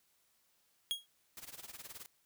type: tone with exponential decay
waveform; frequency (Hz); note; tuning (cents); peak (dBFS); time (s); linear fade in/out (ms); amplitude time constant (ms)
45% pulse; 3292; G#7; -16; -29; 0.91-1.06; 0; 31
type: noise with tremolo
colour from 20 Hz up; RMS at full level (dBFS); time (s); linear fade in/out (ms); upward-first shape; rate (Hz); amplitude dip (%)
white; -47; 1.37-2.06; 0; sine; 19; 85
effects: white hiss -74 dBFS RMS until 2.25 s